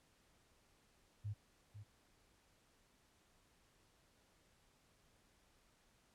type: tone with echo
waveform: sine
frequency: 103.83 Hz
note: G#2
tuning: in tune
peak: -40 dBFS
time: 1.24-1.34 s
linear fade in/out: 20 ms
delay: 500 ms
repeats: 1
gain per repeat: -10 dB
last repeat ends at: 1.84 s
effects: pink hiss -73 dBFS RMS until 6.14 s + low-pass 11000 Hz 12 dB/octave